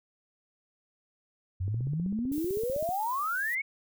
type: exponential sweep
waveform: sine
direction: up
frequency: 88.1 to 2257 Hz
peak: -28 dBFS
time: 1.6-3.62 s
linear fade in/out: 10 ms
type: click train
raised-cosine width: 3 ms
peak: -29 dBFS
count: 20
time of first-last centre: 1.68-2.89 s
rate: 15.7 Hz
type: noise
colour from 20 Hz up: violet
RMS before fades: -44 dBFS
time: 2.32-3.55 s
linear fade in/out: 2 ms
effects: none